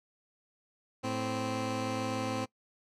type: tone pair together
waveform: 15% pulse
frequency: 109.4 / 260.2 Hz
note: A2 / C4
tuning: -9 / -9 cents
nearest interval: octave + minor third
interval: 1500 cents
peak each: -30 / -27 dBFS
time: 1.03-2.46 s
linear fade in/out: 20 ms
effects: noise-tail reverb RT60 0.1 s tail -21 dB re dry + low-pass 8000 Hz 12 dB/octave